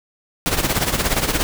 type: noise with tremolo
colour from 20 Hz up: pink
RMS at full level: -17 dBFS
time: 0.46-1.43 s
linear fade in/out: 0 ms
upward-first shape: sine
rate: 17 Hz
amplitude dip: 70%
effects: none